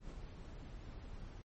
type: noise with ADSR envelope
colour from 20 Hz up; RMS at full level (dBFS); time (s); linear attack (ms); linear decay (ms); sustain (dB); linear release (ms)
brown; -45; 0-1.42; 98; 37; -4; 10
effects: MP3 32 kbps